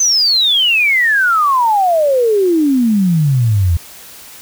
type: exponential sweep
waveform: sine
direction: down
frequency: 6272 to 80.9 Hz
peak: -9 dBFS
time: 0-3.77 s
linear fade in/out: 5 ms
effects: white hiss -36 dBFS RMS until 4.41 s